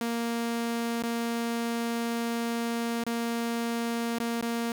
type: tone with dropouts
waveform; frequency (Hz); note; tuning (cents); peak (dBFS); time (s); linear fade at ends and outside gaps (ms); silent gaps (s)
sawtooth; 233.1; A#3; 0; -24; 0.01-4.72; 2; 1.025-1.035 / 3.038-3.065 / 4.186-4.2 / 4.412-4.425
effects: 9-bit